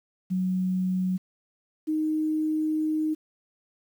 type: tone pair in turn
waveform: sine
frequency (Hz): 185 / 310.6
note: F#3 / D#4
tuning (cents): 0 / -3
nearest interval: major sixth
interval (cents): 897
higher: second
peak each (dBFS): -23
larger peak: neither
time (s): 0.3-1.18 / 1.87-3.15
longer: second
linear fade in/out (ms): 20
effects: 9-bit